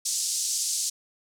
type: band-pass noise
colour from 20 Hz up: pink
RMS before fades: -28 dBFS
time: 0.05-0.9 s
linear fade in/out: 10 ms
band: 5300 to 9000 Hz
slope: 24 dB/octave
effects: none